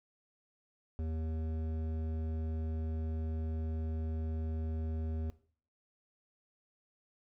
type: tone with hard clipping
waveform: triangle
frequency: 79.6 Hz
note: D#2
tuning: 40 cents sharp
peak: -36 dBFS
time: 0.99-5.3 s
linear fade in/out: 0 ms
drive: 16 dB
effects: noise-tail reverb RT60 0.5 s tail -18 dB re dry